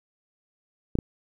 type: clicks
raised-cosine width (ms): 3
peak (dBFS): -12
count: 2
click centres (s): 0.954 / 0.988
effects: 9-bit